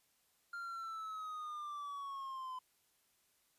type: linear sweep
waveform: triangle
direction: down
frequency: 1400 to 1014 Hz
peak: -40 dBFS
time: 0.53-2.59 s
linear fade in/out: 5 ms
effects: white hiss -75 dBFS RMS until 3.58 s + resampled to 32000 Hz